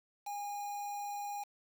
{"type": "tone with quantisation", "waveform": "triangle", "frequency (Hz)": 817, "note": "G#5", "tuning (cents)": -29, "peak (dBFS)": -36, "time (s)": [0.26, 1.44], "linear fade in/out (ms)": 10, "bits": 8, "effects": []}